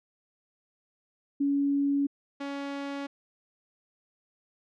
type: tone pair in turn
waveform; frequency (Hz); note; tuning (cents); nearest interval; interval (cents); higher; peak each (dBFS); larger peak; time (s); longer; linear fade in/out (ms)
sine / sawtooth; 281.6 / 280.3; C#4 / C#4; +27 / +19; unison; 8; first; -23 / -29; first; 1.4-2.07 / 2.4-3.07; neither; 10
effects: low-pass 4000 Hz 12 dB/octave